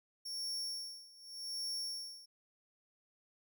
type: tone with tremolo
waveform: 40% pulse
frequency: 5490 Hz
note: F8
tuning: 31 cents flat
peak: -36 dBFS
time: 0.25-2.26 s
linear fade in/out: 10 ms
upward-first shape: sine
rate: 0.85 Hz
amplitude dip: 90%
effects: none